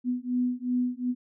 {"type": "beating tone pair", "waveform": "sine", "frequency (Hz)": [246.9, 249.6], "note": ["B3", "B3"], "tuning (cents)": [0, 19], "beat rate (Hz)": 2.7, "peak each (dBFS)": -28, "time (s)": [0.04, 1.15], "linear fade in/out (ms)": 50, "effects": []}